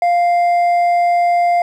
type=tone with hard clipping; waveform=sine; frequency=698.5 Hz; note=F5; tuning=in tune; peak=-12 dBFS; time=0.02-1.62 s; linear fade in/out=2 ms; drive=4 dB; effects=none